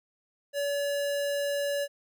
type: tone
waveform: square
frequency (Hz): 570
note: C#5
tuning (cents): +48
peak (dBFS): -28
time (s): 0.53-1.88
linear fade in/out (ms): 50
effects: none